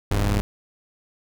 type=tone pair together; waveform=sawtooth; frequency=40.32 / 101.6 Hz; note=E1 / G#2; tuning=-38 / -38 cents; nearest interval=octave + major third; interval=1600 cents; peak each=-18 dBFS; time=0.11-0.41 s; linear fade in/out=0 ms; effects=none